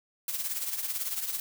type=noise with tremolo; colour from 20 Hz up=blue; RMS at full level=-30 dBFS; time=0.28-1.4 s; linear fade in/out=2 ms; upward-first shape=triangle; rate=18 Hz; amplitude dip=70%; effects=none